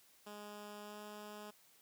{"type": "tone with pitch glide", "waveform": "10% pulse", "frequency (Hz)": [207.7, 209.3], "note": ["G#3", "G#3"], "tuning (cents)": [0, 14], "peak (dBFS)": -40, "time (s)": [0.26, 1.51], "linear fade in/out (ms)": 10, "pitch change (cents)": 14, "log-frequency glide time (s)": [0.82, 0.99], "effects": ["white hiss -67 dBFS RMS until 1.81 s", "high-pass 100 Hz 12 dB/octave"]}